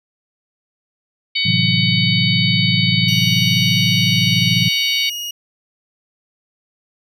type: harmonic tone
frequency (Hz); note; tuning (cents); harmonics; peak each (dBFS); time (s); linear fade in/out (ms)
750; F#5; +23; 3 / 4 / 5 / 6; -20 / -21 / -22 / -23; 1.35-5.1; 10
type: chord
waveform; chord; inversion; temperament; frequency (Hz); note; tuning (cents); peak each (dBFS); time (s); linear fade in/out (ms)
sine; F# half-diminished seventh; first; equal; 110 / 130.81 / 164.81 / 185; A2 / C3 / E3 / F#3; 0 / 0 / 0 / 0; -21; 1.45-4.69; 10
type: tone with pitch glide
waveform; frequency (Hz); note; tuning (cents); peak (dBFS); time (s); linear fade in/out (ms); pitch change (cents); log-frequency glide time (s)
30% pulse; 2902 to 2874; F#7 to F7; -34 to +49; -21; 3.08-5.31; 5; -17; 3.22-4.87
effects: none